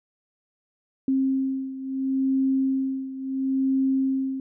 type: beating tone pair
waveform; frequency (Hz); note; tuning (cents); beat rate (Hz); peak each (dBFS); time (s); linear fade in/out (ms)
sine; 266.3 / 267.03; C4 / C4; +31 / +35; 0.73; -23 / -27; 1.08-4.4; 2
effects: none